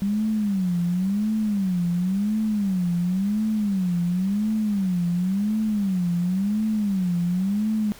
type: tone with vibrato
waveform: sine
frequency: 194.3 Hz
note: G3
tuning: 15 cents flat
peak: -20 dBFS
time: 0.02-7.92 s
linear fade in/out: 0 ms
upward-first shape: sine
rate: 0.94 Hz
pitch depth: 200 cents each way
effects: pink hiss -46 dBFS RMS until 7.99 s